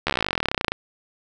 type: slowing click train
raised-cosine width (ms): 0.3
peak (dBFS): -5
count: 29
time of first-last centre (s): 0.07-0.72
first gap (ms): 13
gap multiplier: 1.04
effects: none